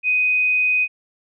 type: tone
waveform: sine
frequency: 2500 Hz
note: D#7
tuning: 8 cents sharp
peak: -15 dBFS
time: 0.03-0.88 s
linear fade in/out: 50 ms
effects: none

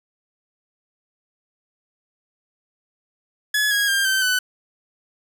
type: tone with pitch steps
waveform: sawtooth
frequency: 1700 / 1647.8 / 1597.2 / 1548.1 / 1500.6 Hz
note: G#6 / G#6 / G6 / G6 / F#6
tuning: +40 / -14 / +32 / -22 / +24 cents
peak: -14 dBFS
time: 3.54-4.39 s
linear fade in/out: 5 ms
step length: 170 ms
effects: none

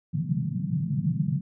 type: band-pass noise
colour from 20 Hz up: pink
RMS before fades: -27 dBFS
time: 0.13-1.41 s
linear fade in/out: 10 ms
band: 130 to 190 Hz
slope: 48 dB/octave
effects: none

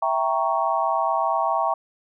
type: chord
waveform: sine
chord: E diminished seventh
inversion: none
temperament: equal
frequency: 659.3 / 784 / 932.3 / 1108.7 Hz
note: E5 / G5 / Bb5 / Db6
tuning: 0 / 0 / 0 / 0 cents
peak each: -25 dBFS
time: 0.02-1.74 s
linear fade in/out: 5 ms
effects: none

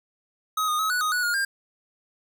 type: tone with pitch steps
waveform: square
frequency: 1266 / 1230 / 1279 / 1474 / 1249 / 1470 / 1429 / 1601 Hz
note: D#6 / D#6 / D#6 / F#6 / D#6 / F#6 / F6 / G6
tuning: +30 / -20 / +47 / -7 / +6 / -12 / +39 / +36 cents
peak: -23 dBFS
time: 0.57-1.45 s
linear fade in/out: 5 ms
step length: 110 ms
effects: none

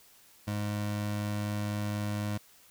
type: tone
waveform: 25% pulse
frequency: 104.1 Hz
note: G#2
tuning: 5 cents sharp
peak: -27 dBFS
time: 0.47-2.38 s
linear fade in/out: 10 ms
effects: white hiss -59 dBFS RMS until 2.7 s

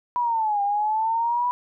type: linear two-way sweep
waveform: sine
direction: down then up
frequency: 987.8 to 800 to 987.8 Hz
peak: -20 dBFS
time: 0.16-1.51 s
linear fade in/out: 0 ms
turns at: 0.62 s
effects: none

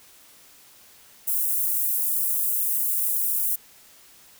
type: high-pass noise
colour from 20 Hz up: white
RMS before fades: -24 dBFS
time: 1.27-3.56 s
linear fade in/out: 10 ms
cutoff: 10000 Hz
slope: 24 dB/octave
effects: white hiss -52 dBFS RMS until 4.39 s

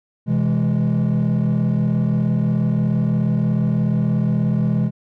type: chord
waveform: triangle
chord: C augmented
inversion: none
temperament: equal with one note detuned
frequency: 127.97 / 164.81 / 207.7 Hz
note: C3 / E3 / G#3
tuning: -38 / 0 / 0 cents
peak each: -17 dBFS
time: 0.26-4.91 s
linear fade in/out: 50 ms
effects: tanh soft clip ceiling -10 dBFS

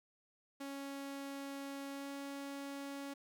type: tone with pitch glide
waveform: sawtooth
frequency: 277.2 to 279 Hz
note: C#4 to C#4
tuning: 0 to +11 cents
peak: -39 dBFS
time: 0.6-3.14 s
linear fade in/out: 10 ms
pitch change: +11 cents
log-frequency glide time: 1.92-2.09 s
effects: none

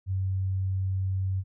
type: tone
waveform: sine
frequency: 95 Hz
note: F#2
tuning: 46 cents sharp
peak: -25 dBFS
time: 0.06-1.44 s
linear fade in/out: 50 ms
effects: none

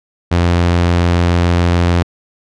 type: tone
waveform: sawtooth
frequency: 86.8 Hz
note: F2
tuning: 10 cents flat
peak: -6 dBFS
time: 0.31-2.03 s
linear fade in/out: 10 ms
effects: low-pass 5000 Hz 12 dB/octave

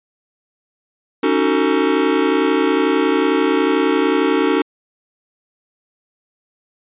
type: chord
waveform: square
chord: D# half-diminished seventh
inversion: third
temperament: just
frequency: 280 / 311.1 / 373.4 / 448 Hz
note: C#4 / D#4 / F#4 / A4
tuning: +18 / 0 / +16 / +31 cents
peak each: -20 dBFS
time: 1.23-4.62 s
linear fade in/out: 5 ms
effects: resampled to 8000 Hz

